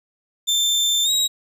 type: tone with pitch glide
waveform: 30% pulse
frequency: 3565 to 3821 Hz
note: A7 to A#7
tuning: +22 to +42 cents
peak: -14 dBFS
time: 0.47-1.28 s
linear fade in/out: 20 ms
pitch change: +120 cents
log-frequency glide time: 1.04-1.1 s
effects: none